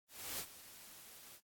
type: noise with ADSR envelope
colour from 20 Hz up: white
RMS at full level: -41 dBFS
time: 0.08-1.41 s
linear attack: 310 ms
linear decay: 66 ms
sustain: -15 dB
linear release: 62 ms
effects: AAC 64 kbps